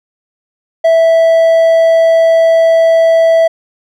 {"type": "tone", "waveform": "triangle", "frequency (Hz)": 657, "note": "E5", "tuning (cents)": -6, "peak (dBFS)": -3, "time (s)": [0.84, 3.48], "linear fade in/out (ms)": 10, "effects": []}